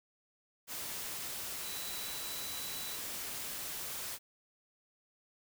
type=tone in noise; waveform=sine; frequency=3951 Hz; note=B7; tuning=in tune; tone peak=-46 dBFS; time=1.61-2.99 s; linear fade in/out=50 ms; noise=white; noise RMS=-41 dBFS; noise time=0.67-4.19 s; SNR=-8 dB; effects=none